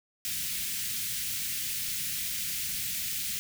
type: band-stop noise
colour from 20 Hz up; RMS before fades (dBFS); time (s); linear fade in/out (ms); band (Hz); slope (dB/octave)
white; -33; 0.25-3.39; 0; 220 to 1900; 24
effects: none